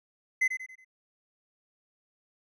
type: tone with echo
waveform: triangle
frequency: 2042 Hz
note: C7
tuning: 43 cents flat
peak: -20 dBFS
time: 0.41-0.48 s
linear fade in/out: 10 ms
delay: 92 ms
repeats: 4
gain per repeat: -8 dB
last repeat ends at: 0.848 s
effects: resampled to 32000 Hz